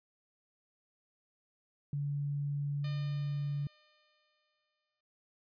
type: tone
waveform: sine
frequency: 143.4 Hz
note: D3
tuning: 41 cents flat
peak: -32 dBFS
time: 1.93-3.67 s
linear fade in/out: 2 ms
type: tone with exponential decay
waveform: 5% pulse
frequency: 606 Hz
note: D#5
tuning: 46 cents flat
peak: -34 dBFS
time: 2.84-5.01 s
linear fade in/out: 5 ms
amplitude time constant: 470 ms
effects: resampled to 11025 Hz